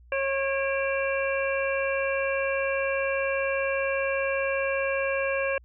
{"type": "harmonic tone with a mistuned harmonic", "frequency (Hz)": 545, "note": "C#5", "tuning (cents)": -29, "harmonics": [1, 2, 3, 4, 5], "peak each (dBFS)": [-26, -35, -32, -33, -35], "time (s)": [0.12, 5.58], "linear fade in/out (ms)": 2, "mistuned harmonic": 4, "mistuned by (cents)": 130, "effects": ["added 60 Hz sine -50 dBFS peak until 5.64 s"]}